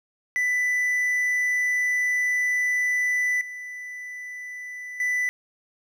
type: tone with level steps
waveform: triangle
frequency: 1988 Hz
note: B6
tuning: 11 cents sharp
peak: -19 / -32 / -20 dBFS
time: 0.36-5.29 s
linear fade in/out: 0 ms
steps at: 3.41 / 5 s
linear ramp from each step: 2 ms
effects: none